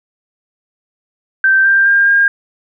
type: tone with pitch steps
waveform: sine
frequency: 1559 / 1584 / 1604 / 1614 Hz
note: G6 / G6 / G6 / G#6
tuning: -10 / +18 / +39 / -50 cents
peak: -7 dBFS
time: 1.44-2.28 s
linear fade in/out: 2 ms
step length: 210 ms
effects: none